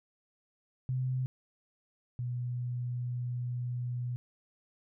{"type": "tone pair in turn", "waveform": "sine", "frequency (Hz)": [128.6, 122.81], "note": ["C3", "B2"], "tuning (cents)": [-30, -9], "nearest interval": "minor second", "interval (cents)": 79, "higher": "first", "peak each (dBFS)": [-29, -32], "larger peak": "first", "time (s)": [[0.89, 1.26], [2.19, 4.16]], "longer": "second", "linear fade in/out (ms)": 0, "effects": []}